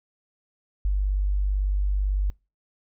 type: tone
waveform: sine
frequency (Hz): 49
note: G1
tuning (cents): 0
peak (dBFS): -20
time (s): 0.85-2.3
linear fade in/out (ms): 0
effects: noise-tail reverb RT60 0.3 s tail -26 dB re dry